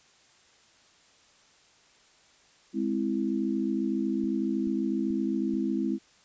sine chord, Ab augmented, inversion none, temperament equal, 207.7 / 261.6 / 329.6 Hz, Ab3 / C4 / E4, 0 / 0 / 0 cents, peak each -30 dBFS, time 2.73-5.99 s, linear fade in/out 50 ms
click train, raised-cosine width 5 ms, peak -36 dBFS, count 4, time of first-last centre 4.24-5.539 s, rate 2.31 Hz
effects white hiss -60 dBFS RMS until 6.24 s + resampled to 16000 Hz

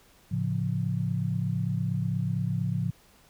sine chord, A augmented, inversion none, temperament equal, 110 / 138.59 / 174.61 Hz, A2 / C#3 / E#3, 0 / 0 / 0 cents, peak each -30 dBFS, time 0.31-2.91 s, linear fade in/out 10 ms, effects pink hiss -59 dBFS RMS until 3.29 s

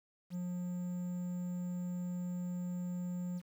triangle tone with quantisation, 178.1 Hz, F3, 34 cents sharp, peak -34 dBFS, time 0.3-3.42 s, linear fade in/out 50 ms, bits 10, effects none

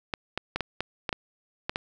clicks, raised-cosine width 0.3 ms, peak -12 dBFS, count 9, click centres 0.138 / 0.376 / 0.56 / 0.607 / 0.806 / 1.092 / 1.128 / 1.695 / 1.759 s, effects none

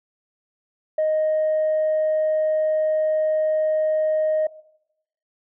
sine tone, 622.3 Hz, D#5, in tune, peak -16 dBFS, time 0.98-4.47 s, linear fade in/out 5 ms, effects noise-tail reverb RT60 0.8 s tail -20 dB re dry + tanh soft clip ceiling -15 dBFS

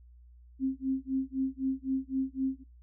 sine tone with tremolo, 265.5 Hz, C4, 25 cents sharp, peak -25 dBFS, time 0.59-2.64 s, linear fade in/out 50 ms, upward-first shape sine, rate 3.9 Hz, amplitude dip 100%, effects noise-tail reverb RT60 0.2 s tail -17 dB re dry + added 60 Hz sine -52 dBFS peak until 2.82 s

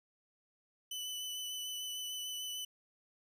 sawtooth tone with vibrato, 2995 Hz, F#7, 20 cents sharp, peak -36 dBFS, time 0.91-2.65 s, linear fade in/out 5 ms, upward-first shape triangle, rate 6.7 Hz, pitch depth 20 cents each way, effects none

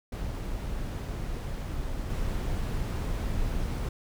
brown noise with level steps, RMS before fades -33 / -30 dBFS, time 0.12-3.89 s, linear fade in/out 5 ms, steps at 2.1 s, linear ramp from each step 2 ms, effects none

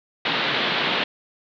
white band-pass noise, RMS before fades -23 dBFS, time 0.25-1.04 s, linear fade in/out 5 ms, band 130 to 3900 Hz, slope 48 dB/octave, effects none

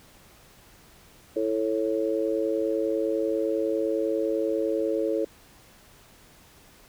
sine chord, A major, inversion second, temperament just, 330 / 440 / 550 Hz, E4 / A4 / C#5, +2 / 0 / -14 cents, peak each -28 / -27 / -28 dBFS, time 1.36-5.25 s, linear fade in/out 5 ms, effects pink hiss -54 dBFS RMS until 6.88 s

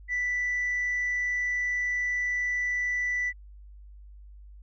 sine tone, 1975.5 Hz, B6, in tune, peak -24 dBFS, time 0.08-3.33 s, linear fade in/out 50 ms, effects tanh soft clip ceiling -23 dBFS + added 50 Hz sine -45 dBFS peak until 4.62 s

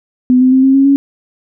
sine tone with pitch steps, 251.9 / 256.9 / 262 / 267.2 / 272.5 / 277.9 Hz, B3 / C4 / C4 / C4 / C#4 / C#4, +34 / -32 / +2 / +36 / -29 / +4 cents, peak -5 dBFS, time 0.3-0.96 s, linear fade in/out 0 ms, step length 110 ms, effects none

